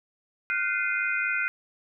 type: tone cluster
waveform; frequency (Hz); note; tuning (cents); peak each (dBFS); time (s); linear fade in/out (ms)
sine; 1411 / 1515 / 2087 / 2469; F6 / F#6 / C7 / D#7; +17 / +40 / -5 / -14; -30; 0.5-1.48; 0
effects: none